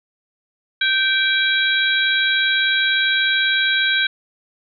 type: harmonic tone with a mistuned harmonic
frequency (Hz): 779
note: G5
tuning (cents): -11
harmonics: 2 / 3 / 4 / 5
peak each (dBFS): -18 / -23 / -23 / -21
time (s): 0.81-4.07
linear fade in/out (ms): 5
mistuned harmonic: 4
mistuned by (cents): +89
effects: none